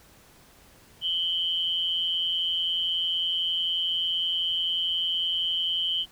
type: tone pair together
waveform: sine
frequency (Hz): 2987 / 3158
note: F#7 / G7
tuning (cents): +16 / +12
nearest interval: minor second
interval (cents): 96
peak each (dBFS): -27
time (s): 1.01-6.06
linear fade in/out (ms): 50
effects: pink hiss -55 dBFS RMS until 6.11 s